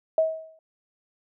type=tone with exponential decay; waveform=sine; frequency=640 Hz; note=D#5; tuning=49 cents sharp; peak=-15 dBFS; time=0.18-0.59 s; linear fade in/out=2 ms; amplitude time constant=87 ms; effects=none